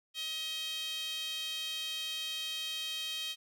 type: tone with high-pass filter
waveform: sawtooth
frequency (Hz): 633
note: D#5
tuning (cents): +30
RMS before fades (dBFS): -38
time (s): 0.14-3.36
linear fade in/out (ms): 50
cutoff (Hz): 3200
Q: 4.6
effects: none